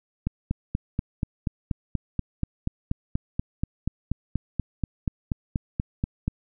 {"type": "click train", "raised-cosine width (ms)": 5, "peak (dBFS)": -12, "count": 26, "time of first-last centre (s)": [0.27, 6.28], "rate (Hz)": 4.16, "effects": []}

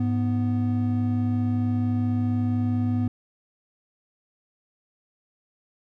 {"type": "tone pair together", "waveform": "triangle", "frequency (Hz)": [103.83, 247], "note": ["G#2", "B3"], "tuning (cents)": [0, 0], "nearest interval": "octave + minor third", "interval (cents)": 1500, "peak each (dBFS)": [-22, -22], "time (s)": [0, 3.08], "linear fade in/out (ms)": 5, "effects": []}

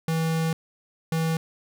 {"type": "tone pair in turn", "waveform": "square", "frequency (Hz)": [162.2, 162.2], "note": ["E3", "E3"], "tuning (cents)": [-28, -28], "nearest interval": "unison", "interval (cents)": 0, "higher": "neither", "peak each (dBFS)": [-23, -23], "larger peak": "neither", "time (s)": [[0.08, 0.53], [1.12, 1.37]], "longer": "first", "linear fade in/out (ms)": 2, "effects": []}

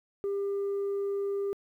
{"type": "tone", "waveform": "sine", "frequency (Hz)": 398.9, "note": "G4", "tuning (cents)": 30, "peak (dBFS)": -26, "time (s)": [0.24, 1.53], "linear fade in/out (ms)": 0, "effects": ["tanh soft clip ceiling -27 dBFS", "11-bit"]}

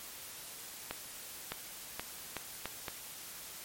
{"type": "accelerating click train", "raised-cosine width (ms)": 0.3, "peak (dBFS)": -20, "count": 6, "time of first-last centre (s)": [0.91, 2.882], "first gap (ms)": 610, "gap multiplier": 0.78, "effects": ["white hiss -47 dBFS RMS until 3.64 s", "MP3 64 kbps"]}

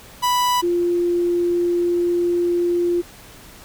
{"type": "tone pair in turn", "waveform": ["45% pulse", "sine"], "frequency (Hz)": [987.8, 348.6], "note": ["B5", "F4"], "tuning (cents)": [0, -3], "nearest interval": "octave + tritone", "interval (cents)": 1803, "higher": "first", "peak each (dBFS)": [-16, -16], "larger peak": "neither", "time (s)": [[0.22, 0.62], [0.62, 3.02]], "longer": "second", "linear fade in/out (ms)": 20, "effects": ["pink hiss -43 dBFS RMS until 3.64 s"]}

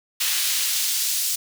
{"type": "noise with high-pass filter sweep", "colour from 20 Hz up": "pink", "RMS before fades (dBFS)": -23, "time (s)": [0.2, 1.36], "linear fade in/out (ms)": 10, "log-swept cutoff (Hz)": [2800, 5300], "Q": 0.86, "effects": []}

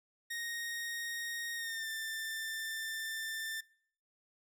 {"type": "tone with pitch glide", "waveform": "sawtooth", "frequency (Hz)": [1864.7, 1782.6], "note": ["A#6", "A6"], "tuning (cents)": [0, 22], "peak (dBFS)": -34, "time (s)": [0.3, 3.61], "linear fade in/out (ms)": 10, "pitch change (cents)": -78, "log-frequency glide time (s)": [1.56, 1.88], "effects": ["noise-tail reverb RT60 0.6 s tail -25 dB re dry"]}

